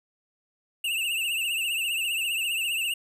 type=tone with vibrato; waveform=square; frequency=2741 Hz; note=F7; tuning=33 cents flat; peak=-26 dBFS; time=0.84-2.94 s; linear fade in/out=5 ms; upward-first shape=triangle; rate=15 Hz; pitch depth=110 cents each way; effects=none